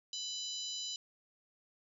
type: harmonic tone with a mistuned harmonic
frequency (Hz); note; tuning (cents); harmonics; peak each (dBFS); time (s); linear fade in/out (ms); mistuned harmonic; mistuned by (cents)
995; B5; +13; 3 / 4 / 5 / 6 / 7; -44 / -42 / -46 / -48 / -46; 0.13-0.96; 2; 7; +39
effects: 12-bit